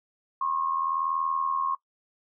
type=tone with amplitude modulation; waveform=sine; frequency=1080 Hz; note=C#6; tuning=45 cents flat; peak=-22 dBFS; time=0.41-1.75 s; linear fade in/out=5 ms; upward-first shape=sine; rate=80.9 Hz; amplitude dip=65%; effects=noise-tail reverb RT60 0.1 s tail -19 dB re dry